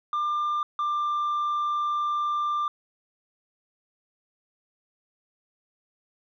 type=tone pair in turn; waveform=sine; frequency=1195 / 1188.1 Hz; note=D6 / D6; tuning=+30 / +20 cents; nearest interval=unison; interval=10 cents; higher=first; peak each=-21 dBFS; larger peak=neither; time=0.13-0.63 / 0.79-2.68 s; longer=second; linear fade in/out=2 ms; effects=tanh soft clip ceiling -23 dBFS